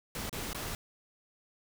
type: noise with dropouts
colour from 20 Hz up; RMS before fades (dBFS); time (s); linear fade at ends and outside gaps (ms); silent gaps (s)
pink; -38; 0.15-0.75; 1; 0.295-0.328 / 0.531-0.547
effects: none